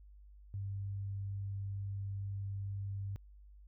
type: tone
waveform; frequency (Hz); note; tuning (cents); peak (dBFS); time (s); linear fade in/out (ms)
sine; 98.9; G2; +16; -37; 0.54-3.16; 0
effects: added 50 Hz sine -54 dBFS peak until 3.67 s